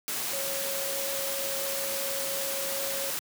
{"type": "tone in noise", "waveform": "sine", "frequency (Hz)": 549, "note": "C#5", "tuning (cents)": -17, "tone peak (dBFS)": -35, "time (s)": [0.33, 3.1], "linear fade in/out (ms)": 0, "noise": "white", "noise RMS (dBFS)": -32, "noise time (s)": [0.08, 3.19], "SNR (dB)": -6, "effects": ["high-pass 150 Hz 12 dB/octave"]}